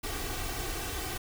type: noise with comb filter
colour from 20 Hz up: pink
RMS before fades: -35 dBFS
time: 0.03-1.18 s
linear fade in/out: 10 ms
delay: 2.6 ms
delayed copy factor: +0.7
effects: none